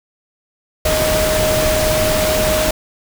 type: tone in noise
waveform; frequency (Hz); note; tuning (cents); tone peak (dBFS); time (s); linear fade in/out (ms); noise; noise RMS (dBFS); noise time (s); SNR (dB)
sine; 622.3; D#5; 0; -16; 0.85-2.71; 5; pink; -18; 0.85-2.71; -1
effects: none